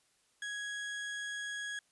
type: tone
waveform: 35% pulse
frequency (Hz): 1661.2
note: G#6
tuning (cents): 0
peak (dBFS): -36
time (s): 0.42-1.79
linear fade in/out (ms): 2
effects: white hiss -72 dBFS RMS until 1.91 s + resampled to 24000 Hz